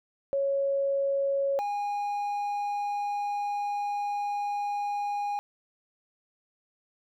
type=tone pair in turn; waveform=sine / triangle; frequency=553 / 818.6 Hz; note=C#5 / G#5; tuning=-4 / -25 cents; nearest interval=perfect fifth; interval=679 cents; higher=second; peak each=-24 / -26 dBFS; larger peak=first; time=0.33-1.59 / 1.59-5.39 s; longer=second; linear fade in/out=0 ms; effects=none